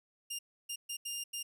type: tone bursts at uneven times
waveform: 15% pulse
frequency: 2807 Hz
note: F7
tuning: 8 cents sharp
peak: -30 dBFS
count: 5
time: 0.3-0.39 / 0.69-0.76 / 0.89-0.97 / 1.05-1.24 / 1.33-1.43 s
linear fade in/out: 10 ms
effects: none